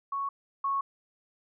sine tone pair in turn, 1108.7 / 1102.5 Hz, C#6 / C#6, 0 / -10 cents, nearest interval unison, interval 10 cents, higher first, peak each -29 / -26 dBFS, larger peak second, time 0.12-0.29 / 0.64-0.81 s, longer neither, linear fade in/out 5 ms, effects none

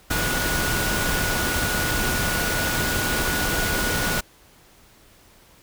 sine tone in noise, 1458 Hz, F#6, 26 cents flat, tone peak -27 dBFS, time 0.1-4.21 s, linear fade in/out 10 ms, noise pink, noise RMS -24 dBFS, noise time 0.1-4.21 s, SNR -6 dB, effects pink hiss -53 dBFS RMS until 5.62 s

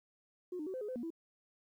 sine tone with pitch steps, 361.3 / 303.6 / 377.4 / 515 / 418.5 / 511 / 238 / 330 Hz, F#4 / D#4 / F#4 / C5 / G#4 / C5 / A#3 / E4, -41 / -42 / +34 / -28 / +13 / -41 / +36 / +2 cents, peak -37 dBFS, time 0.52-1.104 s, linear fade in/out 5 ms, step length 73 ms, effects tanh soft clip ceiling -33 dBFS + 12-bit

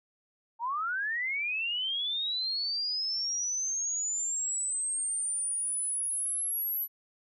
sine linear sweep, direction up, 889 to 11860 Hz, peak -29 dBFS, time 0.59-6.88 s, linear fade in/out 50 ms, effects none

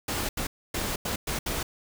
pink noise bursts at uneven times, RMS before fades -30 dBFS, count 6, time 0.08-0.29 / 0.37-0.47 / 0.74-0.96 / 1.05-1.16 / 1.27-1.39 / 1.46-1.63 s, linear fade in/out 5 ms, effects none

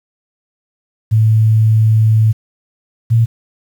sine tone pair in turn, 110 / 114.5 Hz, A2 / A#2, 0 / -31 cents, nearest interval minor second, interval 69 cents, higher second, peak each -7 dBFS, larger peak neither, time 1.11-2.33 / 3.1-3.26 s, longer first, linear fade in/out 20 ms, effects 7-bit

